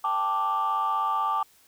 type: chord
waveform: sine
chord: G suspended second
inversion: none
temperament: equal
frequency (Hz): 784 / 880 / 1174.7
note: G5 / A5 / D6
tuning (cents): 0 / 0 / 0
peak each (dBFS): -30 / -27 / -24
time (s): 0.04-1.43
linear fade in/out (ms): 5
effects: tanh soft clip ceiling -18 dBFS + white hiss -59 dBFS RMS until 1.67 s